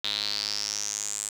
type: tone with band-pass filter sweep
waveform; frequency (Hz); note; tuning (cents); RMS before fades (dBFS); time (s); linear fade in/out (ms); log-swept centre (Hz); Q
sawtooth; 103.83; G#2; 0; -31; 0.04-1.29; 0; 3700 to 8000; 6.9
effects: 8-bit